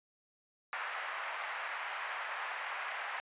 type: band-pass noise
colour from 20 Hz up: white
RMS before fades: -40 dBFS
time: 0.73-3.2 s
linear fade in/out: 0 ms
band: 710 to 2200 Hz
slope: 24 dB/octave
effects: resampled to 8000 Hz